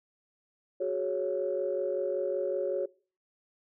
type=chord; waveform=sine; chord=F# suspended second; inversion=none; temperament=equal; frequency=370 / 415.3 / 554.4 Hz; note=F#4 / G#4 / C#5; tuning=0 / 0 / 0 cents; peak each=-32 / -34 / -30 dBFS; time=0.8-2.86 s; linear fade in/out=10 ms; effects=noise-tail reverb RT60 0.4 s tail -22 dB re dry + tanh soft clip ceiling -19 dBFS